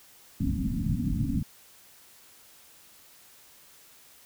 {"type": "low-pass noise", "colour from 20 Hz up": "white", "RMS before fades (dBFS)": -28, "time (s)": [0.4, 1.43], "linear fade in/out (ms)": 5, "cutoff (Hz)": 280, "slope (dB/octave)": 96, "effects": ["white hiss -55 dBFS RMS until 4.25 s"]}